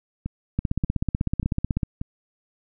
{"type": "two click trains", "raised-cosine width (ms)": 5, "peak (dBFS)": [-10, -16], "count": [21, 4], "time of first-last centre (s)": [[0.59, 1.832], [0.26, 2.014]], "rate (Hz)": [16.1, 1.71], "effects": []}